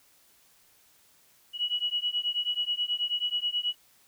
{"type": "beating tone pair", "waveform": "sine", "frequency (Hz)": [2921, 2930.3], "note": ["F#7", "F#7"], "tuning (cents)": [-23, -17], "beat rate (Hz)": 9.3, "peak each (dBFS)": -30, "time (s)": [1.53, 3.75], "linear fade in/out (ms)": 50, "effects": ["white hiss -62 dBFS RMS until 4.07 s"]}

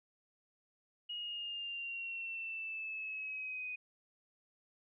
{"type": "exponential sweep", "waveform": "sine", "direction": "down", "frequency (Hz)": [2890, 2489], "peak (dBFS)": -39, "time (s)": [1.09, 3.76], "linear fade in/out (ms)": 10, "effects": []}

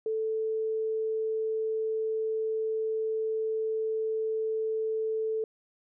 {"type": "tone", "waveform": "sine", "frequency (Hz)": 440, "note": "A4", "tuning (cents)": 0, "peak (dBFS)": -27, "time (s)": [0.06, 5.44], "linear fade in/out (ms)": 2, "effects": []}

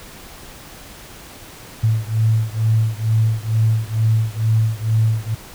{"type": "beating tone pair", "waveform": "sine", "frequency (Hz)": [110, 112.2], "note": ["A2", "A2"], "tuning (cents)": [0, 34], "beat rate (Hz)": 2.2, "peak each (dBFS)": [-17, -18], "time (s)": [1.83, 5.35], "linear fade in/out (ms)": 10, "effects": ["pink hiss -39 dBFS RMS until 5.54 s"]}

